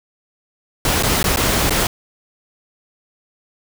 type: noise with dropouts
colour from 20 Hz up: pink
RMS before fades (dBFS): -17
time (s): 0.85-1.87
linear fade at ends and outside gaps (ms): 2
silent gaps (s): 1.026-1.033 / 1.229-1.241 / 1.361-1.371 / 1.696-1.706
effects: none